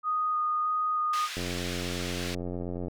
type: tone with vibrato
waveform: sine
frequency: 1237 Hz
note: D#6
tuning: 10 cents flat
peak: -25 dBFS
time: 0.03-1.29 s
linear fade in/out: 50 ms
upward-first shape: square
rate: 1.6 Hz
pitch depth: 8 cents each way
type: band-pass noise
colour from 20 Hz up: white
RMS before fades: -38 dBFS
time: 1.13-2.35 s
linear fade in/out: 5 ms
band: 1400 to 4200 Hz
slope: 12 dB/octave
type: click train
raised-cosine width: 2 ms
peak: -22 dBFS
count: 135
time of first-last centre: 1.37-2.882 s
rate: 88.6 Hz
effects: none